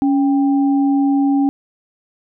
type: tone pair together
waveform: sine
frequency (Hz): 278.9 / 790.2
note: C#4 / G5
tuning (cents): +11 / +14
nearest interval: octave + tritone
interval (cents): 1803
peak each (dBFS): -12 / -24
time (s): 0.02-1.49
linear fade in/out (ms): 0
effects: none